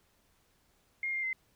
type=tone with pitch steps; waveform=sine; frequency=2130 / 2113 / 2066 Hz; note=C7 / C7 / C7; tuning=+30 / +16 / -22 cents; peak=-31 dBFS; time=1.03-1.33 s; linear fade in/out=2 ms; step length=100 ms; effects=pink hiss -70 dBFS RMS until 1.55 s